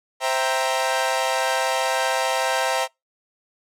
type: chord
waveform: sawtooth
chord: C dominant seventh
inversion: none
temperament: equal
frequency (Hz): 523.3 / 659.3 / 784 / 932.3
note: C5 / E5 / G5 / Bb5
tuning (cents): 0 / 0 / 0 / 0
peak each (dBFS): -22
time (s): 0.2-2.88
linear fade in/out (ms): 50
effects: noise-tail reverb RT60 0.2 s tail -26 dB re dry + low-pass 11000 Hz 12 dB/octave